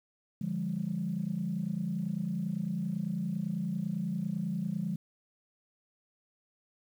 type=chord; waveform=sine; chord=D diminished; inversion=none; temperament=equal with one note detuned; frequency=146.83 / 174.61 / 204.7 Hz; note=D3 / F3 / Ab3; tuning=0 / 0 / -25 cents; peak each=-38 / -33 / -34 dBFS; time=0.41-4.96 s; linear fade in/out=5 ms; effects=tanh soft clip ceiling -22 dBFS + 10-bit